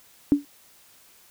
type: tone with exponential decay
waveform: sine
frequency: 287 Hz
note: D4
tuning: 40 cents flat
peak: -10 dBFS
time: 0.32-0.45 s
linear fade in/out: 0 ms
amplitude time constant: 27 ms
effects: white hiss -55 dBFS RMS until 1.3 s